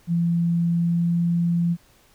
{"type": "tone with pitch glide", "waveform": "sine", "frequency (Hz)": [170, 171.08], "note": ["F3", "F3"], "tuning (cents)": [-46, -35], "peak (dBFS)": -18, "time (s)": [0.07, 1.77], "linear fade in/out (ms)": 50, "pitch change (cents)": 11, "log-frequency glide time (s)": [0.74, 1.17], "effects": ["pink hiss -57 dBFS RMS until 2.14 s"]}